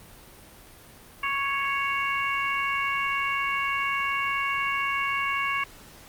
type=harmonic tone; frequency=554.4 Hz; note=C#5; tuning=in tune; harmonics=2 / 3 / 4 / 5; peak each=-28 / -33 / -29 / -32 dBFS; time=1.23-5.64 s; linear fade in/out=5 ms; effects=pink hiss -49 dBFS RMS until 6.08 s + Opus 32 kbps